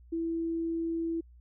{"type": "tone", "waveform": "sine", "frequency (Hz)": 330.8, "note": "E4", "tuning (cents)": 6, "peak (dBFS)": -29, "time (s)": [0.12, 1.21], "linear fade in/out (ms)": 10, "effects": ["added 60 Hz sine -52 dBFS peak until 1.4 s"]}